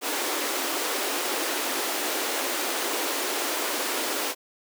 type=high-pass noise; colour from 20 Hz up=pink; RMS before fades=-28 dBFS; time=0.01-4.35 s; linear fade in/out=50 ms; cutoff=280 Hz; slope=48 dB/octave; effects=none